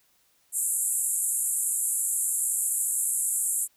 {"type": "band-pass noise", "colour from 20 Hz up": "pink", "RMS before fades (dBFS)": -27, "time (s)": [0.52, 3.68], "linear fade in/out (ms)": 50, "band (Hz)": [7400, 12000], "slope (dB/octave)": 96, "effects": ["white hiss -66 dBFS RMS until 3.76 s"]}